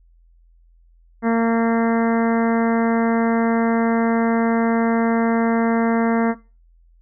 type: harmonic tone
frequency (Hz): 229.2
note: A#3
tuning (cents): -29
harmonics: 1 / 2 / 3 / 4 / 5 / 6 / 7 / 8 / 9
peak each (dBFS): -16 / -22 / -26 / -28 / -30 / -32 / -33 / -34 / -35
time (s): 1.22-6.35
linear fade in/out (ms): 50
effects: noise-tail reverb RT60 0.3 s tail -19 dB re dry + added 42 Hz sine -50 dBFS peak until 7.01 s